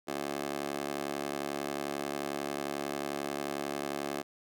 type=tone with high-pass filter; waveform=15% pulse; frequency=71.2 Hz; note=C#2; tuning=47 cents sharp; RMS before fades=-36 dBFS; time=0.07-4.23 s; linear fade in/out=20 ms; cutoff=410 Hz; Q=2; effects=none